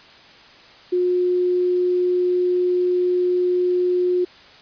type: tone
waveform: sine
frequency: 359.6 Hz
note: F#4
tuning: 49 cents flat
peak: -16 dBFS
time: 0.92-4.25 s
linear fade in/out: 10 ms
effects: white hiss -46 dBFS RMS until 4.61 s + resampled to 11025 Hz